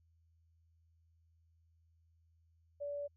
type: tone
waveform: sine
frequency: 576 Hz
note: D5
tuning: 34 cents flat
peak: -38 dBFS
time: 2.8-3.08 s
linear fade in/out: 20 ms
effects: added 82 Hz sine -68 dBFS peak until 3.16 s